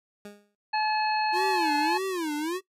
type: tone with exponential decay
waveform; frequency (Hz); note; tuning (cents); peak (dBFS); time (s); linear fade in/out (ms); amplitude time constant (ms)
20% pulse; 205.3; G#3; -20; -33; 0.25-0.55; 2; 64
type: harmonic tone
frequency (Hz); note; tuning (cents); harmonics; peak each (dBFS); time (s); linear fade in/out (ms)
859; A5; -42; 1 / 2 / 3 / 5; -25 / -31 / -35 / -35; 0.73-1.98; 10
type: tone with vibrato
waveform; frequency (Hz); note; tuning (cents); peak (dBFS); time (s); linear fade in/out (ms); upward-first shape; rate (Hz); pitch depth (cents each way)
square; 337.3; E4; +40; -28; 1.32-2.61; 50; sine; 1.7; 230
effects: noise-tail reverb RT60 0.1 s tail -18 dB re dry + resampled to 32000 Hz